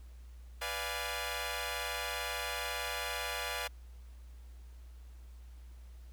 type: chord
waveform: 10% pulse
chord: B diminished seventh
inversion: none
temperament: equal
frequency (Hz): 493.9 / 587.3 / 698.5 / 830.6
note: B4 / D5 / F5 / Ab5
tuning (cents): 0 / 0 / 0 / 0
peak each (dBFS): -33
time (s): 0.61-3.68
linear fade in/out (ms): 10
effects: added 60 Hz sine -48 dBFS peak until 6.12 s + pink hiss -67 dBFS RMS until 6.12 s